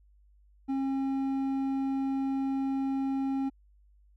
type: tone with hard clipping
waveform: sine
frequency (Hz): 270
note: C#4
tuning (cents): -45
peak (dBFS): -29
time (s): 0.68-3.5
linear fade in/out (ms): 20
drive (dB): 6
effects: added 50 Hz sine -58 dBFS peak until 4.16 s